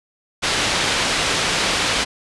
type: low-pass noise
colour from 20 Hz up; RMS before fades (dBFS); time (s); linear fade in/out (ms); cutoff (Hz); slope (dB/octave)
white; -20; 0.42-2.05; 20; 4300; 12
effects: resampled to 24000 Hz